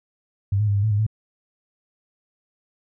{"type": "tone with pitch steps", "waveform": "sine", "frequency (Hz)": [99.2, 106.1, 101.4, 100.5, 109.2, 102.7, 108.9], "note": ["G2", "G#2", "G#2", "G2", "A2", "G#2", "A2"], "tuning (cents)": [21, 38, -41, 44, -13, -19, -17], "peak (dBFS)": -17, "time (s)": [0.52, 1.066], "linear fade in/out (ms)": 5, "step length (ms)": 78, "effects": []}